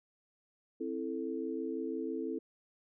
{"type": "chord", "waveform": "sine", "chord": "A minor", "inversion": "first", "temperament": "just", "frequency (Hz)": [264, 330, 440], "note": ["C4", "E4", "A4"], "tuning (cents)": [16, 2, 0], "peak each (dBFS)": [-39, -38, -39], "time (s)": [0.8, 2.39], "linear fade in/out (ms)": 10, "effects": []}